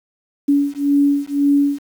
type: beating tone pair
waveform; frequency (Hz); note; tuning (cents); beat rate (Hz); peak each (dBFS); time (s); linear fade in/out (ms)
sine; 283.2 / 285.1; C#4 / C#4; +37 / +49; 1.9; -16; 0.48-1.79; 10
effects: 7-bit